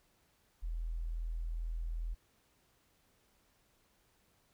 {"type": "tone", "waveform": "sine", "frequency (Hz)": 41.2, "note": "E1", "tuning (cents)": 0, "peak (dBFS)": -35, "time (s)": [0.62, 2.15], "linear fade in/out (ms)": 20, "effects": ["pink hiss -72 dBFS RMS until 4.53 s"]}